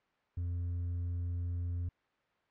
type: tone with hard clipping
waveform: triangle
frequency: 87.2 Hz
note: F2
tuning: 2 cents flat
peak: -32 dBFS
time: 0.37-1.89 s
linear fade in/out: 5 ms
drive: 1 dB
effects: white hiss -73 dBFS RMS until 2.5 s + low-pass 2000 Hz 12 dB/octave